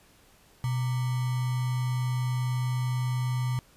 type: tone with sample-and-hold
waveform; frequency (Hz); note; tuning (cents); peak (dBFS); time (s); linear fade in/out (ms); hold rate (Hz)
sine; 125.3; B2; +25; -25; 0.64-3.59; 0; 1050
effects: pink hiss -59 dBFS RMS until 3.76 s + resampled to 32000 Hz